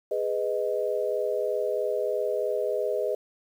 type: chord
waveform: sine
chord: G# minor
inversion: none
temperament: just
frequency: 415.3 / 498.4 / 623 Hz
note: G#4 / B4 / D#5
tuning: 0 / +16 / +2 cents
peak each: -29 dBFS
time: 0.11-3.15 s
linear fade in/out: 5 ms
effects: 9-bit